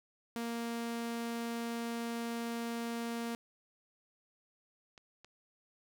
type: tone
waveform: sawtooth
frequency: 233.1 Hz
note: A#3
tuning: in tune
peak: -32 dBFS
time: 0.36-3.35 s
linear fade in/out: 0 ms
type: clicks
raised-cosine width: 0.2 ms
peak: -36 dBFS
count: 2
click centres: 4.978 / 5.246 s
effects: none